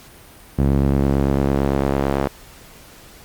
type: tone with band-pass filter sweep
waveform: sawtooth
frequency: 68.9 Hz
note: C#2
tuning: 10 cents flat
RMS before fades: -18 dBFS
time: 0.58-2.28 s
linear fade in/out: 10 ms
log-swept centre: 190 to 600 Hz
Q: 0.73
effects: pink hiss -44 dBFS RMS until 3.24 s + Opus 48 kbps